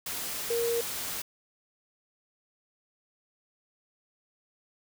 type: tone in noise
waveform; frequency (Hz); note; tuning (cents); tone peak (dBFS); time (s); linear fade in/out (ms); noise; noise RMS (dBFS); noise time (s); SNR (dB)
sine; 467.7; A#4; +6; -26; 0.5-0.81; 5; white; -35; 0.06-1.22; +6
effects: none